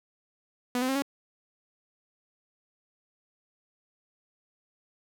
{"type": "tone with pitch steps", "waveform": "sawtooth", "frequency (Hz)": [246.9, 256.9, 267.4, 278.3], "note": ["B3", "C4", "C4", "C#4"], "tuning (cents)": [0, -32, 38, 7], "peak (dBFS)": -22, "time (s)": [0.75, 1.022], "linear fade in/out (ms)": 2, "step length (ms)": 68, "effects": []}